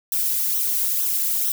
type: noise with flanger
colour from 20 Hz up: violet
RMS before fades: -22 dBFS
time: 0.12-1.52 s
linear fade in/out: 2 ms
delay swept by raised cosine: 0.42 to 2.22 ms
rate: 2.2 Hz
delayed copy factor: -0.75
effects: none